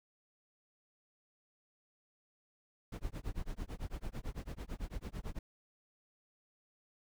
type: noise with tremolo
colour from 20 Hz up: brown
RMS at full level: -38 dBFS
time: 2.92-5.39 s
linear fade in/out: 5 ms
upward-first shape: sine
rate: 9 Hz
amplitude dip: 100%
effects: none